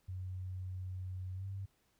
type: tone with pitch glide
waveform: sine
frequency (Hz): 92.5 to 97.38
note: F#2 to G2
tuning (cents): 0 to -11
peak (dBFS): -39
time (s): 0.08-1.66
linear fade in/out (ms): 10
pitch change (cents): +89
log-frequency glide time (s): 1.34-1.46
effects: pink hiss -75 dBFS RMS until 1.99 s